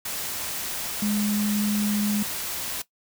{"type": "tone in noise", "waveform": "sine", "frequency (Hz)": 207.7, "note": "G#3", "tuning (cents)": 0, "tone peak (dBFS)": -22, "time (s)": [1.02, 2.23], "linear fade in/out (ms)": 5, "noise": "white", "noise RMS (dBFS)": -31, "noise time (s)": [0.05, 2.82], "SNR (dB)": 6, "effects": ["noise-tail reverb RT60 0.1 s tail -17 dB re dry"]}